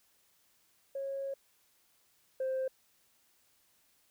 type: tone pair in turn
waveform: sine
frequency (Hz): 547 / 524.3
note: C#5 / C5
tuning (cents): -23 / +3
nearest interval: minor second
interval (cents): 74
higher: first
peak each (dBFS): -34 / -29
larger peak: second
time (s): 0.95-1.34 / 2.4-2.68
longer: first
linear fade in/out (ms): 5
effects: tanh soft clip ceiling -29 dBFS + white hiss -70 dBFS RMS until 4.1 s